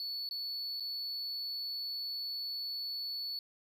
triangle tone with dropouts, 4435 Hz, C#8, in tune, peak -35 dBFS, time 0-3.39 s, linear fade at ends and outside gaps 1 ms, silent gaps 0.29-0.31 / 0.799-0.805 s, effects none

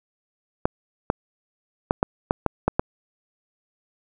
clicks, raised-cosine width 1 ms, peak -4 dBFS, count 8, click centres 0.655 / 1.101 / 1.909 / 2.029 / 2.309 / 2.463 / 2.68 / 2.795 s, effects none

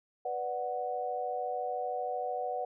sine chord, B minor, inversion none, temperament equal, 493.9 / 587.3 / 740 Hz, B4 / D5 / F#5, 0 / 0 / 0 cents, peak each -37 / -39 / -34 dBFS, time 0.25-2.65 s, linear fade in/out 5 ms, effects none

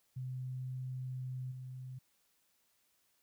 sine tone with level steps, 128.5 Hz, C3, 31 cents flat, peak -38 / -43 dBFS, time 0.16-1.99 s, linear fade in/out 10 ms, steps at 1.51 s, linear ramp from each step 10 ms, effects white hiss -75 dBFS RMS until 3.22 s

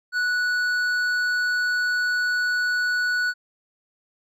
sine tone with hard clipping, 1475 Hz, F#6, 6 cents flat, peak -22 dBFS, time 0.12-3.34 s, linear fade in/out 50 ms, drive 7 dB, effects none

